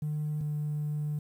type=tone pair in turn; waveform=triangle; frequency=151 / 149.44 Hz; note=D3 / D3; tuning=+48 / +30 cents; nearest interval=unison; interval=18 cents; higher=first; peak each=-26 dBFS; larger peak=neither; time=0.02-0.41 / 0.41-1.19 s; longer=second; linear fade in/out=5 ms; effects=tanh soft clip ceiling -26 dBFS + 10-bit